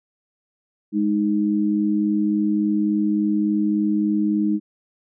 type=tone pair together; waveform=sine; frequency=207.6 / 311.1 Hz; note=G#3 / D#4; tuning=0 / 0 cents; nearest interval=perfect fifth; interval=700 cents; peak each=-20 dBFS; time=0.92-4.6 s; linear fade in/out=50 ms; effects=none